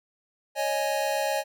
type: chord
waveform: square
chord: C# suspended second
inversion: none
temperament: equal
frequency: 554.4 / 622.3 / 830.6 Hz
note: C#5 / D#5 / G#5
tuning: 0 / 0 / 0 cents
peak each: -30 dBFS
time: 0.55-1.44 s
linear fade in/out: 50 ms
effects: none